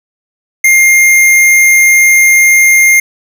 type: tone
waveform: square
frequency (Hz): 2117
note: C7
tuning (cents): +20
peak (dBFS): -4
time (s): 0.64-3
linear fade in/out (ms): 5
effects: 7-bit